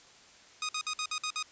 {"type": "tone bursts", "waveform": "10% pulse", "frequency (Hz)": 1244.5, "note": "D#6", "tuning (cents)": 0, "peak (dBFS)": -23, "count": 7, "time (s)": [0.62, 1.427], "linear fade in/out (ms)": 2, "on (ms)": 69, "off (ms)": 54, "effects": ["white hiss -56 dBFS RMS until 1.51 s", "resampled to 16000 Hz"]}